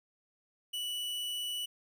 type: tone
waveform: 45% pulse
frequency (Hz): 2955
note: F#7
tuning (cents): -3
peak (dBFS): -34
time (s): 0.73-1.66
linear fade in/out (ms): 10
effects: none